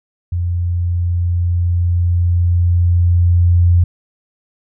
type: tone with level ramp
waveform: sine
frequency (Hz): 87.31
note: F2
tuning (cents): 0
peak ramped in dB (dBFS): -15 to -7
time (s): 0.32-3.84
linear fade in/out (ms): 5
effects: none